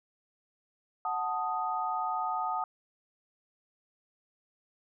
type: chord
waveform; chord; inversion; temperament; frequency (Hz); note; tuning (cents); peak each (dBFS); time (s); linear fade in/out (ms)
sine; D# diminished; first; equal; 740 / 880 / 1244.5; F#5 / A5 / D#6; 0 / 0 / 0; -34 / -34 / -33; 1.05-2.64; 2
effects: none